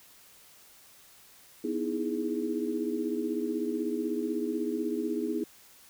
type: chord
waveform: sine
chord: E major seventh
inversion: second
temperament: equal with one note detuned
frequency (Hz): 246.9 / 311.1 / 327.2 / 415.3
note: B3 / D#4 / E4 / G#4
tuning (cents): 0 / 0 / -13 / 0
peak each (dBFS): -34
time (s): 1.64-5.44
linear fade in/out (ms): 5
effects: white hiss -56 dBFS RMS until 5.89 s